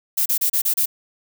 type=noise bursts; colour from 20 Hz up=violet; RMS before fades=-19 dBFS; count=6; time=0.17-0.859 s; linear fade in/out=10 ms; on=89 ms; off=31 ms; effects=none